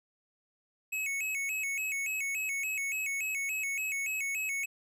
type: tone with vibrato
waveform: square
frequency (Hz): 2382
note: D7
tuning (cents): +24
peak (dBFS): -32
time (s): 0.92-4.66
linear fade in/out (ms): 10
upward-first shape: square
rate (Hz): 3.5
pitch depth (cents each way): 130
effects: none